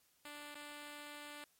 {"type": "tone with dropouts", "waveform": "5% pulse", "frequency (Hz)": 293.7, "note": "D4", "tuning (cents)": 0, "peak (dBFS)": -37, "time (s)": [0.25, 1.44], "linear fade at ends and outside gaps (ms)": 1, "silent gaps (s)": [0.545, 0.553], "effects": ["white hiss -73 dBFS RMS until 1.59 s", "MP3 64 kbps"]}